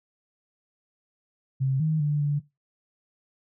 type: tone with pitch steps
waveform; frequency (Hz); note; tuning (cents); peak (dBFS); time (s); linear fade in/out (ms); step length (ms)
sine; 133.6 / 156.8 / 147.6 / 145.4; C3 / D#3 / D3 / D3; +36 / +14 / +9 / -17; -21; 1.6-2.4; 20; 200
effects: noise-tail reverb RT60 0.2 s tail -17 dB re dry

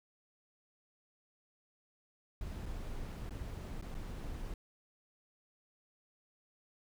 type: noise with dropouts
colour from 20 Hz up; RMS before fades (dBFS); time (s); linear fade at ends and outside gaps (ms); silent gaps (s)
brown; -42; 2.41-4.54; 2; 2.658-2.661 / 3.295-3.307 / 3.814-3.823 / 3.944-3.949
effects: none

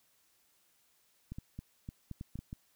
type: clicks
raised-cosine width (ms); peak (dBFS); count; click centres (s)
5; -29; 9; 1.32 / 1.385 / 1.59 / 1.889 / 2.113 / 2.211 / 2.356 / 2.39 / 2.529
effects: white hiss -71 dBFS RMS until 2.75 s

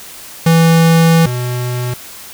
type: tone pair in turn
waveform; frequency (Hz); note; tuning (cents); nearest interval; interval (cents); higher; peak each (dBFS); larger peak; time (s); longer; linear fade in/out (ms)
square; 164.81 / 123.47; E3 / B2; 0 / 0; perfect fourth; 500; first; -7 / -17; first; 0.46-1.26 / 1.26-1.94; first; 5
effects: white hiss -33 dBFS RMS until 2.33 s

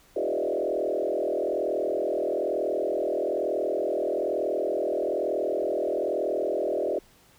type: tone with frequency modulation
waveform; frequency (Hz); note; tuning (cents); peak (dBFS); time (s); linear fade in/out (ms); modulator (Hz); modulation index
sine; 493.9; B4; 0; -24; 0.16-6.99; 5; 41.1; 3.7
effects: pink hiss -58 dBFS RMS until 7.38 s

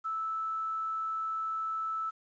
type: tone with quantisation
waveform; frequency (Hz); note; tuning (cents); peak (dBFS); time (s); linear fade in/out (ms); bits
sine; 1313; E6; -7; -31; 0.04-2.11; 20; 10
effects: resampled to 16000 Hz

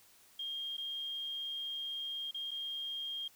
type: tone with dropouts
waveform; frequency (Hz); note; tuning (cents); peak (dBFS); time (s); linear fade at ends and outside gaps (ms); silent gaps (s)
sine; 3222; G7; +47; -37; 0.39-3.28; 5; 0.769-0.779 / 2.311-2.344 / 2.509-2.514
effects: white hiss -63 dBFS RMS until 3.35 s

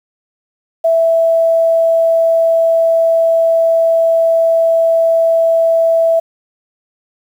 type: tone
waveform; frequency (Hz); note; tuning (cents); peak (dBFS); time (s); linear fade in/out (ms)
sine; 659.3; E5; 0; -8; 0.84-6.2; 10
effects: 7-bit

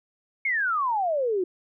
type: exponential sweep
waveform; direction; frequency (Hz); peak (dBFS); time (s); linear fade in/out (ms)
sine; down; 2223 to 349.6; -22; 0.45-1.44; 5
effects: none

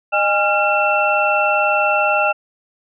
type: tone cluster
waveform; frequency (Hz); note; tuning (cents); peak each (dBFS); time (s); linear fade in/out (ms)
sine; 611 / 815 / 1381 / 2689; D#5 / G#5 / F6 / E7; -32 / -33 / -20 / +34; -19; 0.12-2.33; 20
effects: none

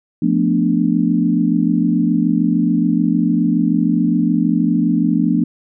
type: chord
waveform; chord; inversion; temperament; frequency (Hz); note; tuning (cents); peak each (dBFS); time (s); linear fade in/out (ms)
sine; B half-diminished seventh; second; equal; 174.61 / 220 / 246.9 / 293.7; F3 / A3 / B3 / D4; 0 / 0 / 0 / 0; -18; 0.22-5.44; 5
effects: none

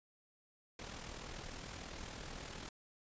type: noise with amplitude modulation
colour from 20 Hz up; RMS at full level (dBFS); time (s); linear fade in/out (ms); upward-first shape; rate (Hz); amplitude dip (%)
pink; -45; 0.79-2.69; 2; sine; 40.3; 55
effects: resampled to 16000 Hz

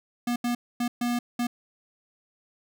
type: tone bursts at uneven times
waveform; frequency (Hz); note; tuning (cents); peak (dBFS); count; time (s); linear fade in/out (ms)
square; 241; B3; -42; -25; 5; 0.27-0.36 / 0.44-0.55 / 0.8-0.88 / 1.01-1.19 / 1.39-1.47; 5
effects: none

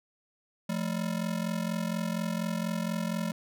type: ring-modulated tone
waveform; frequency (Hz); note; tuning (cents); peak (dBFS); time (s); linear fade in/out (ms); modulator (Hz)
square; 196; G3; 0; -27; 0.69-3.32; 2; 22.1
effects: none

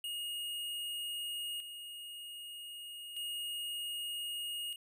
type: tone with tremolo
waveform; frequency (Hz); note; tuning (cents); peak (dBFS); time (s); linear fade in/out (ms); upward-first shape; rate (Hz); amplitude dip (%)
square; 2863; F7; +42; -38; 0.04-4.76; 2; square; 0.32; 55
effects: none

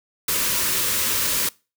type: band-stop noise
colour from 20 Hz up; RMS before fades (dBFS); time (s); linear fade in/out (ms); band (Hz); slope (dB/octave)
white; -22; 0.28-1.49; 5; 620 to 900; 96
effects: noise-tail reverb RT60 0.3 s tail -23 dB re dry

